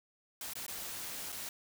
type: noise with dropouts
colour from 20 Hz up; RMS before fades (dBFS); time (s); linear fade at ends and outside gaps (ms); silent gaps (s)
white; -42; 0.41-1.49; 2; 0.535-0.554 / 0.665-0.68 / 1.321-1.325
effects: none